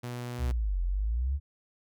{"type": "tone", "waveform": "sawtooth", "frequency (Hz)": 121.9, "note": "B2", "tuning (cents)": -22, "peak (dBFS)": -31, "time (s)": [0.03, 0.52], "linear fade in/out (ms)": 10}
{"type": "exponential two-way sweep", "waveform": "sine", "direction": "down then up", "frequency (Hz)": [73.42, 42.66, 73.42], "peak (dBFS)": -26, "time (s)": [0.38, 1.4], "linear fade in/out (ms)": 50, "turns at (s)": 0.82}
{"effects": []}